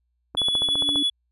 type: tone with exponential growth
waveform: sine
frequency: 287.5 Hz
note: D4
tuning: 37 cents flat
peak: -24 dBFS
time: 0.34-1.03 s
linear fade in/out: 5 ms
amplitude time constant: 150 ms
type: click train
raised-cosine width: 1 ms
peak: -17 dBFS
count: 10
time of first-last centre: 0.35-0.958 s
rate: 14.8 Hz
type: tone with tremolo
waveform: triangle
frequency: 3404 Hz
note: G#7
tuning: 42 cents sharp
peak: -17 dBFS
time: 0.37-1.1 s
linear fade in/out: 5 ms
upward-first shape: sine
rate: 12 Hz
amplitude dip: 35%
effects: added 60 Hz sine -69 dBFS peak until 1.31 s + resampled to 32000 Hz